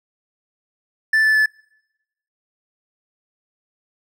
triangle tone with pitch steps, 1760 / 1747.8 / 1735.8 Hz, A6 / A6 / A6, 0 / -12 / -24 cents, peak -11 dBFS, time 1.13-1.46 s, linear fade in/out 5 ms, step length 110 ms, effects noise-tail reverb RT60 0.9 s tail -26 dB re dry

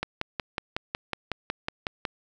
click train, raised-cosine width 0.3 ms, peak -12 dBFS, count 12, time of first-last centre 0.03-2.052 s, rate 5.44 Hz, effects none

